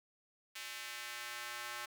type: tone with high-pass filter sweep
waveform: square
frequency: 119.7 Hz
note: A#2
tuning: 46 cents sharp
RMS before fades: -45 dBFS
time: 0.55-1.86 s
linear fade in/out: 10 ms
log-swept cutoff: 2300 to 1300 Hz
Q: 1.2
effects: none